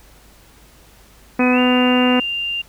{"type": "harmonic tone", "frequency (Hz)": 250.2, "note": "B3", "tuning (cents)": 23, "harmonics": [1, 2, 3, 4, 5, 6, 7, 8, 9, 10], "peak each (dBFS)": [-14, -20, -24, -26, -28, -30, -31, -32, -33, -34], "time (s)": [1.39, 2.2], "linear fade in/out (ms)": 5}
{"type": "tone with pitch glide", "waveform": "sine", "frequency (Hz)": [2530, 2791], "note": ["D#7", "F7"], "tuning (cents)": [28, -2], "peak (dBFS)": -20, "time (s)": [1.4, 2.62], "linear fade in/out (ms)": 10, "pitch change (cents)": 170, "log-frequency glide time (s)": [1.52, 1.59]}
{"effects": ["added 50 Hz sine -49 dBFS peak until 2.68 s", "pink hiss -49 dBFS RMS until 2.68 s"]}